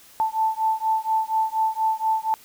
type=beating tone pair; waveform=sine; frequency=880 / 884.2 Hz; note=A5 / A5; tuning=0 / +8 cents; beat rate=4.2 Hz; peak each=-23 dBFS; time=0.2-2.34 s; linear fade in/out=0 ms; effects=white hiss -50 dBFS RMS until 2.44 s